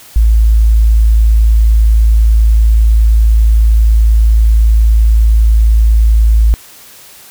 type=tone; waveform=sine; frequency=55 Hz; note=A1; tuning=in tune; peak=-4 dBFS; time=0.16-6.54 s; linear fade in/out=0 ms; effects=white hiss -37 dBFS RMS until 7.3 s